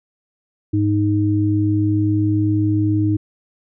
sine tone pair together, 103.82 / 311.1 Hz, G#2 / D#4, 0 / 0 cents, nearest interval octave + perfect fifth, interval 1900 cents, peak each -17 dBFS, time 0.73-3.17 s, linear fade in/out 10 ms, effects none

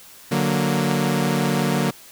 sawtooth chord, D augmented, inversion none, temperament equal, 146.83 / 185 / 233.1 Hz, D3 / F#3 / A#3, 0 / 0 / 0 cents, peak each -19 dBFS, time 0.31-1.91 s, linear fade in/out 10 ms, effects white hiss -45 dBFS RMS until 2.11 s

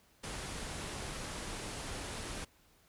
pink low-pass noise, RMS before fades -42 dBFS, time 0.23-2.45 s, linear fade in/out 10 ms, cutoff 11000 Hz, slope 96 dB/octave, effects pink hiss -67 dBFS RMS until 2.88 s

